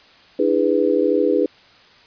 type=chord; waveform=sine; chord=E dominant seventh; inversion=third; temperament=just; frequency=296.7 / 329.6 / 412 / 494.4 Hz; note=D4 / E4 / G#4 / B4; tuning=+18 / 0 / -14 / +2 cents; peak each=-21 / -22 / -19 / -19 dBFS; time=0.39-1.46 s; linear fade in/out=5 ms; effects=white hiss -49 dBFS RMS until 2.06 s + resampled to 11025 Hz